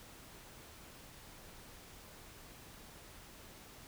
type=silence; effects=pink hiss -55 dBFS RMS until 3.87 s